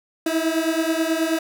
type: beating tone pair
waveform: 30% pulse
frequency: 319.3 / 328.6 Hz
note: D#4 / E4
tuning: +45 / -5 cents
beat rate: 9.3 Hz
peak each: -20 dBFS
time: 0.26-1.39 s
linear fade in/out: 5 ms
effects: none